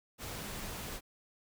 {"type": "tone in noise", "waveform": "sine", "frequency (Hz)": 200, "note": "G3", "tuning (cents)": 35, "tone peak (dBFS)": -50, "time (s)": [0.29, 0.71], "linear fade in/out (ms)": 50, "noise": "pink", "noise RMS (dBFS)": -42, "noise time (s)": [0.18, 1.01], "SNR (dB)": -11, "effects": []}